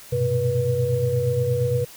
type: tone cluster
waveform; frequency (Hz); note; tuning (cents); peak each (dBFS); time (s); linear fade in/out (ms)
sine; 98.6 / 119.3 / 127.9 / 486.1; G2 / A#2 / C3 / B4; +11 / +41 / -39 / -28; -29 / -28 / -23 / -22; 0.12-1.85; 10
effects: white hiss -44 dBFS RMS until 1.96 s